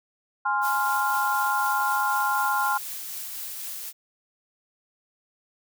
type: chord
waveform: sine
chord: F minor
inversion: first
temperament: equal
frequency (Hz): 830.6 / 1046.5 / 1396.9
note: Ab5 / C6 / F6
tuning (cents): 0 / 0 / 0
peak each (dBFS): -26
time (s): 0.45-2.78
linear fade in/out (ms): 10
type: noise with tremolo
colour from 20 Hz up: blue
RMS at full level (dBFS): -34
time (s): 0.61-3.93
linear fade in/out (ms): 50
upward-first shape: triangle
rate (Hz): 4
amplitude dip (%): 25
effects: none